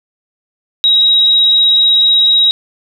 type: tone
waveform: sine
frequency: 3821 Hz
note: A#7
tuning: 42 cents sharp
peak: -6 dBFS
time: 0.84-2.51 s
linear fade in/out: 0 ms
effects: 7-bit

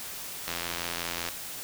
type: click train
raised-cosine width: 0.2 ms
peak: -14 dBFS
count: 70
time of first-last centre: 0.48-1.287 s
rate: 85.5 Hz
effects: white hiss -39 dBFS RMS until 1.63 s

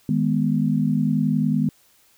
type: chord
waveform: sine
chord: G# minor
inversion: second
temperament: equal with one note detuned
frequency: 156.83 / 207.7 / 246.9 Hz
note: D#3 / G#3 / B3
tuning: +14 / 0 / 0 cents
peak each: -22 dBFS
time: 0.09-1.69 s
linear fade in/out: 2 ms
effects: white hiss -58 dBFS RMS until 2.17 s

